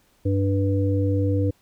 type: harmonic tone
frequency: 98 Hz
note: G2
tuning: in tune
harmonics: 1 / 3 / 5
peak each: -20 / -25 / -27 dBFS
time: 0.25-1.51 s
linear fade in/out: 10 ms
effects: pink hiss -62 dBFS RMS until 1.61 s